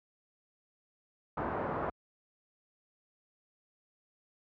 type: low-pass noise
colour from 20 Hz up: white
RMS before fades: -35 dBFS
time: 1.37-1.9 s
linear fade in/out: 5 ms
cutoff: 1200 Hz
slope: 24 dB/octave
effects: high-pass 60 Hz 12 dB/octave